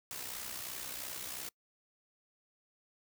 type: noise with amplitude modulation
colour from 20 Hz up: white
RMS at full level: -40 dBFS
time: 0.11-1.49 s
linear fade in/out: 0 ms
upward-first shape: sine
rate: 62.9 Hz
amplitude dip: 55%
effects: noise-tail reverb RT60 0.1 s tail -25 dB re dry